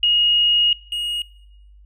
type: tone pair in turn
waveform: sine / triangle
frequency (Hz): 2873 / 2873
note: F7 / F7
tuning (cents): +48 / +48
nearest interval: unison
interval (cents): 0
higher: neither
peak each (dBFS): -13 / -20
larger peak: first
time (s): 0.03-0.73 / 0.92-1.22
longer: first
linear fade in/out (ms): 2
effects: noise-tail reverb RT60 0.9 s tail -22 dB re dry + added 50 Hz sine -44 dBFS peak until 1.85 s